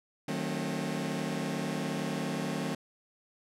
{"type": "chord", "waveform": "sawtooth", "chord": "D# diminished seventh", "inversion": "none", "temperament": "just", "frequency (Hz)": [155.56, 186.68, 224, 268.8], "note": ["D#3", "F#3", "A3", "C4"], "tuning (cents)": [0, 16, 31, 47], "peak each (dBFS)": -33, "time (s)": [0.28, 2.75], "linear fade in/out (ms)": 5, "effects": ["low-pass 11000 Hz 12 dB/octave"]}